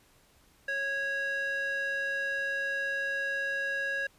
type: tone with band-pass filter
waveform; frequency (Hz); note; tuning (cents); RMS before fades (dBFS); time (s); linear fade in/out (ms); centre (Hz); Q
square; 551; C#5; -11; -32; 0.68-4.07; 5; 1800; 3.3
effects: pink hiss -63 dBFS RMS until 4.18 s + resampled to 32000 Hz